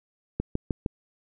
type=click train; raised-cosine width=3 ms; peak=-13 dBFS; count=4; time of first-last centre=0.4-0.862 s; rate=6.5 Hz; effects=none